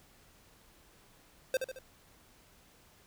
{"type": "tone with echo", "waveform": "square", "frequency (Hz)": 522, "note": "C5", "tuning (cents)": -4, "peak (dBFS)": -27, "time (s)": [1.54, 1.57], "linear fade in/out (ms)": 2, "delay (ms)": 73, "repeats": 3, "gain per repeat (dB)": -6, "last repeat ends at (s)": 1.789, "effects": ["pink hiss -62 dBFS RMS until 3.06 s"]}